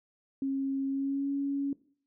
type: tone with pitch glide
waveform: sine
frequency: 271.4 to 279.2 Hz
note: C#4 to C#4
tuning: -36 to +13 cents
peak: -28 dBFS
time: 0.42-1.73 s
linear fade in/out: 2 ms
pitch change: +49 cents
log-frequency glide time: 0.88-1.31 s
effects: noise-tail reverb RT60 0.5 s tail -19 dB re dry